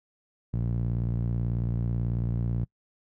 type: tone with band-pass filter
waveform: sawtooth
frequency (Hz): 58.27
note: A#1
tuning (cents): 0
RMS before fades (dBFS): -28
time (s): 0.53-2.65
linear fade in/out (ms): 10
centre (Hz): 130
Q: 2
effects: noise-tail reverb RT60 0.1 s tail -26 dB re dry

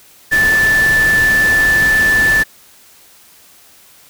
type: tone in noise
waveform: sine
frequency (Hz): 1755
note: A6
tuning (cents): -5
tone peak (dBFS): -9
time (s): 0.31-2.44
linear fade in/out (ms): 20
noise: pink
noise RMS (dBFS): -22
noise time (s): 0.31-2.44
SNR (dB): +10
effects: white hiss -45 dBFS RMS until 4.09 s

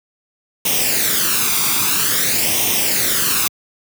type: noise with flanger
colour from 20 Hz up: white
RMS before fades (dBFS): -17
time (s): 0.65-3.48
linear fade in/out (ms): 5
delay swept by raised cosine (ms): 0.33 to 0.85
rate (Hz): 0.5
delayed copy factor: +0.65
effects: high-pass 100 Hz 12 dB/octave

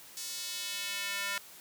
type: tone with high-pass filter sweep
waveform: square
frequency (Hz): 200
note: G3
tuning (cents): +35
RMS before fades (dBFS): -37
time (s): 0.17-1.38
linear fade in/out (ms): 0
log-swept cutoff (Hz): 5600 to 1600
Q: 1.3
effects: white hiss -52 dBFS RMS until 1.6 s + high-pass 100 Hz 12 dB/octave

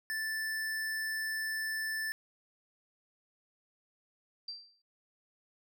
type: tone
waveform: square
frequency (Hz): 1760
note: A6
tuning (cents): 0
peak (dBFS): -34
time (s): 0.1-2.12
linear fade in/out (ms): 0
type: tone with exponential decay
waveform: sine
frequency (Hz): 4699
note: D8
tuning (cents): 0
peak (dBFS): -36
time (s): 4.48-4.82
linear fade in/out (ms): 5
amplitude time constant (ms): 73
effects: none

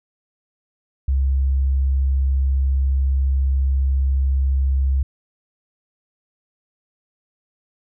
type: tone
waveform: sine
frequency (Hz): 67.2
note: C2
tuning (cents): +47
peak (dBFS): -15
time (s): 1.08-5.03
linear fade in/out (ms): 5
effects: none

